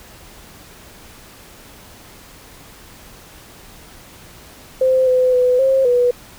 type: tone with pitch steps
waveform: sine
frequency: 519 / 508 / 499.9 / 533 / 489.6 Hz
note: C5 / B4 / B4 / C5 / B4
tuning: -14 / +49 / +21 / +32 / -15 cents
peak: -11 dBFS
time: 4.81-6.11 s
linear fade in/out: 5 ms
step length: 260 ms
effects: pink hiss -42 dBFS RMS until 6.38 s